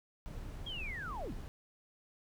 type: noise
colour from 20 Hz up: brown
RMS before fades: -44 dBFS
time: 0.26-1.48 s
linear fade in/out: 0 ms
type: linear sweep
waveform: sine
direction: down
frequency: 3322 to 87.31 Hz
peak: -40 dBFS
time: 0.66-1.34 s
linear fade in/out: 10 ms
effects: none